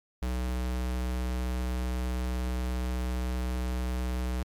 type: tone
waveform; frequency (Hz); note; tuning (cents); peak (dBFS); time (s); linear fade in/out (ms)
square; 62.3; B1; +16; -29; 0.22-4.43; 5
effects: MP3 96 kbps